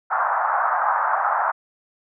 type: band-pass noise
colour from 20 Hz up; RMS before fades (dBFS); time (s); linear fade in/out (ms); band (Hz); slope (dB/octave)
pink; -21; 0.1-1.52; 20; 710 to 1500; 48
effects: none